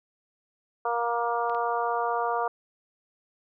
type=harmonic tone; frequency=235.6 Hz; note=A#3; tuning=19 cents sharp; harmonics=2 / 3 / 4 / 5 / 6; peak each=-31 / -29 / -30 / -31 / -37 dBFS; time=0.85-2.48 s; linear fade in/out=5 ms
type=clicks; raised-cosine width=0.3 ms; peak=-30 dBFS; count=2; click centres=1.497 / 1.548 s
effects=none

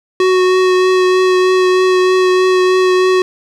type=tone with vibrato; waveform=square; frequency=370 Hz; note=F#4; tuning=in tune; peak=-9 dBFS; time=0.2-3.22 s; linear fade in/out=2 ms; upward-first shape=triangle; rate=3.2 Hz; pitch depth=14 cents each way; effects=low-pass 5000 Hz 12 dB/octave + 7-bit

